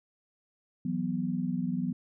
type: chord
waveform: sine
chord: E suspended second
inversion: none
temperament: equal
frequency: 164.81 / 185 / 246.9 Hz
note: E3 / F#3 / B3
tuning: 0 / 0 / 0 cents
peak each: -34 / -32 / -32 dBFS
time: 0.85-1.93 s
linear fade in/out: 5 ms
effects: none